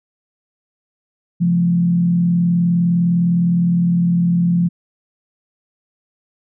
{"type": "tone with frequency modulation", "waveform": "sine", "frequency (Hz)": 173.4, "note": "F3", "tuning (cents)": -12, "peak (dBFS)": -12, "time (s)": [1.4, 4.69], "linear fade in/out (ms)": 20, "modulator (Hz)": 39.6, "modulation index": 0.42, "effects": []}